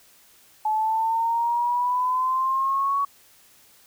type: exponential sweep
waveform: sine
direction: up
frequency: 857 to 1126 Hz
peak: -20 dBFS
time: 0.65-3.05 s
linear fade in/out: 5 ms
effects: white hiss -55 dBFS RMS until 3.86 s